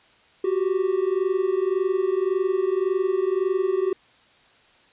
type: tone pair together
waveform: triangle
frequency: 367.4 / 389.2 Hz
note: F#4 / G4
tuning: -12 / -12 cents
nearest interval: minor second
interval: 100 cents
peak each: -21 dBFS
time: 0.44-3.93 s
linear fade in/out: 5 ms
effects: white hiss -56 dBFS RMS until 4.92 s + resampled to 8000 Hz